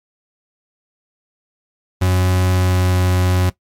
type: tone with pitch glide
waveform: 40% pulse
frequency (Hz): 91.8 to 91.17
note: F#2 to F#2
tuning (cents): -13 to -25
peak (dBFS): -12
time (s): 2.01-3.5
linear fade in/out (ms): 10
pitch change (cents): -12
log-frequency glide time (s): 2.51-2.98
effects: noise-tail reverb RT60 0.1 s tail -17 dB re dry + MP3 96 kbps